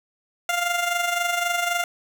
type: tone with amplitude modulation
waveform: 15% pulse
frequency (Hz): 698.5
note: F5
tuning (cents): 0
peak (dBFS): -13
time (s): 0.49-1.84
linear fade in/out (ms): 2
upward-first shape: sine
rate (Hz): 23.8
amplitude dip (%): 55
effects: none